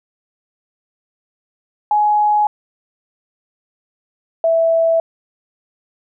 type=tone pair in turn; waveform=sine; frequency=839 / 658.5 Hz; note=G#5 / E5; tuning=+17 / -2 cents; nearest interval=major third; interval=419 cents; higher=first; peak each=-11 dBFS; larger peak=neither; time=1.91-2.47 / 4.44-5 s; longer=neither; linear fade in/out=2 ms; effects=none